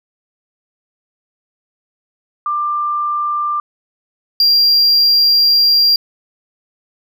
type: tone pair in turn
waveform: sine / triangle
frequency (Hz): 1188 / 4762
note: D6 / D8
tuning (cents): +20 / +23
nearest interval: 2 octaves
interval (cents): 2403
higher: second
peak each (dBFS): -15 / -7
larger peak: second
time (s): 2.46-3.6 / 4.4-5.96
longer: second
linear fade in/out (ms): 2
effects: none